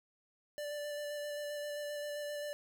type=tone with vibrato; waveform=square; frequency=587.3 Hz; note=D5; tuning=in tune; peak=-39 dBFS; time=0.58-2.53 s; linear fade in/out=0 ms; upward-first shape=square; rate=7.6 Hz; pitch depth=11 cents each way; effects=none